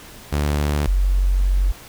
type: tone pair in turn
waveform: sawtooth / sine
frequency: 73.42 / 46.4 Hz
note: D2 / F#1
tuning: 0 / +6 cents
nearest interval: minor sixth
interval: 794 cents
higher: first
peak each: -14 dBFS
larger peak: neither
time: 0.32-0.87 / 0.87-1.72 s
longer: second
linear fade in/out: 10 ms
effects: pink hiss -41 dBFS RMS until 1.88 s